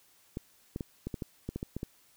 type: clicks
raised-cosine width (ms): 3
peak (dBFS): -22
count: 11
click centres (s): 0.371 / 0.761 / 0.808 / 1.07 / 1.142 / 1.222 / 1.49 / 1.56 / 1.629 / 1.766 / 1.831
effects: white hiss -64 dBFS RMS until 2.16 s